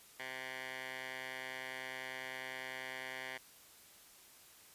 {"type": "tone with band-pass filter", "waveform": "10% pulse", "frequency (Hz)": 130, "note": "C3", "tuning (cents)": -11, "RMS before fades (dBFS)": -45, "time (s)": [0.19, 3.38], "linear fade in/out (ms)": 10, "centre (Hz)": 2100, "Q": 1.8, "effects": ["white hiss -60 dBFS RMS until 4.74 s", "resampled to 32000 Hz"]}